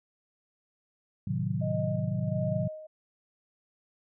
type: chord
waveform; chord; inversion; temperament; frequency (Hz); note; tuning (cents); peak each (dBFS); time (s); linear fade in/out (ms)
sine; A diminished seventh; none; equal; 110 / 130.81 / 155.56 / 185; A2 / C3 / Eb3 / Gb3; 0 / 0 / 0 / 0; -33; 1.27-2.68; 5
type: tone with tremolo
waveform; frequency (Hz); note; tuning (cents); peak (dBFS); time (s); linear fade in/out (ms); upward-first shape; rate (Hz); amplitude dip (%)
sine; 622.3; D#5; 0; -31; 1.61-2.87; 10; sine; 1.4; 75
effects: none